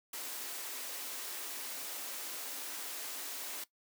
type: high-pass noise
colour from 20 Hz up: white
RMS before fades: -42 dBFS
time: 0.13-3.64 s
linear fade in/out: 5 ms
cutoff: 240 Hz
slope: 96 dB/octave
effects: noise-tail reverb RT60 0.1 s tail -17 dB re dry